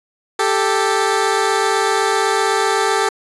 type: tone pair together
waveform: 15% pulse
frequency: 392.7 / 440.6 Hz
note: G4 / A4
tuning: +3 / +2 cents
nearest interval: major second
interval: 199 cents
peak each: -11 dBFS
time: 0.39-3.09 s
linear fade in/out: 5 ms
effects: resampled to 24000 Hz